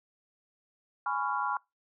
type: chord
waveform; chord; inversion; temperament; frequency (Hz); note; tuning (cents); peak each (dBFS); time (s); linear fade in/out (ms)
sine; C# dominant seventh; second; just; 831.5 / 997.9 / 1108.7 / 1385.9; G#5 / B5 / C#6 / E#6; +2 / +18 / 0 / -14; -34; 1.06-1.57; 2
effects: noise-tail reverb RT60 0.2 s tail -23 dB re dry